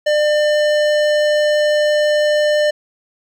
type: tone with hard clipping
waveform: sine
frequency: 599 Hz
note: D5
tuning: 34 cents sharp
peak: -14 dBFS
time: 0.06-2.71 s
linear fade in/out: 10 ms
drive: 16 dB
effects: none